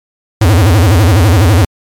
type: tone with vibrato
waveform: square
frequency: 95.6 Hz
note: G2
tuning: 43 cents flat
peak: -5 dBFS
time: 0.41-1.65 s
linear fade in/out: 5 ms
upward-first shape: sine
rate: 12 Hz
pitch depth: 280 cents each way
effects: MP3 96 kbps